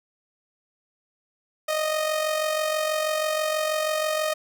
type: tone with amplitude modulation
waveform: sawtooth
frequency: 620 Hz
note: D#5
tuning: 6 cents flat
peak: -17 dBFS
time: 1.68-4.34 s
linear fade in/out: 10 ms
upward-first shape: sine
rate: 46.2 Hz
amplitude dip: 50%
effects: none